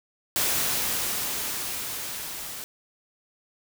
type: noise with level ramp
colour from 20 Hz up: white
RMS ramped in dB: -24 to -37 dBFS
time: 0.36-2.64 s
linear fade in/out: 0 ms
effects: none